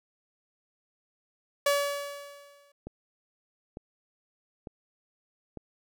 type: tone with exponential decay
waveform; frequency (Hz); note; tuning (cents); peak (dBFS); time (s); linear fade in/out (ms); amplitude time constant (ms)
sawtooth; 570; C#5; +48; -17; 1.66-2.72; 5; 230
type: click train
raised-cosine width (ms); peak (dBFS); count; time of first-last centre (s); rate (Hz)
2; -26; 4; 2.87-5.573; 1.11
effects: none